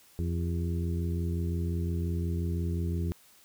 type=harmonic tone with a mistuned harmonic; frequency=85.7 Hz; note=F2; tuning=32 cents flat; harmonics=1 / 2 / 3 / 4 / 5; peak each=-29 / -34 / -42 / -40 / -44 dBFS; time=0.19-3.12 s; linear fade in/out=0 ms; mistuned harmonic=5; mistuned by=-74 cents; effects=white hiss -59 dBFS RMS until 3.44 s